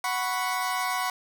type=chord; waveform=30% pulse; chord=F# suspended fourth; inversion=none; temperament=equal; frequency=740 / 987.8 / 1108.7 Hz; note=F#5 / B5 / C#6; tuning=0 / 0 / 0 cents; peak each=-28 dBFS; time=0.04-1.1 s; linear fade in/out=2 ms; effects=9-bit